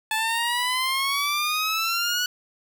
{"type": "exponential sweep", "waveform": "15% pulse", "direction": "up", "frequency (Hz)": [867, 1480], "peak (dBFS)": -16, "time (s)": [0.11, 2.26], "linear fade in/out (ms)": 2, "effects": []}